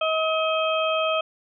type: harmonic tone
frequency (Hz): 636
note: D#5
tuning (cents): +38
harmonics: 1 / 2 / 4 / 5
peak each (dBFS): -23 / -26 / -29 / -30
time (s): 0.01-1.21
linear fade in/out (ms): 5
effects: none